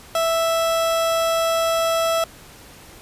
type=tone; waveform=30% pulse; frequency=659.3 Hz; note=E5; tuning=in tune; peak=-15 dBFS; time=0.15-2.24 s; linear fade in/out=2 ms; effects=pink hiss -44 dBFS RMS until 3.01 s + resampled to 32000 Hz